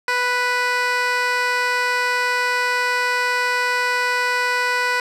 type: tone with band-pass filter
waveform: 15% pulse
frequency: 493.9 Hz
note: B4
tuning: in tune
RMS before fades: -20 dBFS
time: 0.08-5 s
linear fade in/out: 2 ms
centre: 2200 Hz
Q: 0.67
effects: none